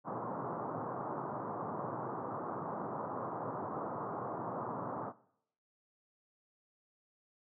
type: band-pass noise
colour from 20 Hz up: white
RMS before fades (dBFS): -40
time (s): 0.04-5.13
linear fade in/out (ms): 50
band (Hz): 110 to 1200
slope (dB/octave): 48
effects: noise-tail reverb RT60 0.7 s tail -19 dB re dry